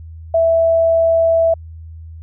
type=tone; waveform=sine; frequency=659 Hz; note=E5; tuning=1 cent flat; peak=-10 dBFS; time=0.34-1.54 s; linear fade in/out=5 ms; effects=added 81 Hz sine -31 dBFS peak until 2.22 s